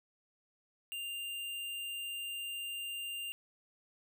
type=tone; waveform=square; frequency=2794 Hz; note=F7; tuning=in tune; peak=-39 dBFS; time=0.92-3.32 s; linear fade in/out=0 ms; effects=none